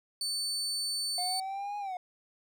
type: tone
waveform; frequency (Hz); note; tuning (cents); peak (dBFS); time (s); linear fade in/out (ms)
30% pulse; 4500; C#8; +25; -28; 0.21-1.4; 2
type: linear two-way sweep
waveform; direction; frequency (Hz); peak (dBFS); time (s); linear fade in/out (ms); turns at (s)
triangle; up then down; 715 to 830.6 to 715; -32; 1.18-1.97; 2; 1.78
effects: none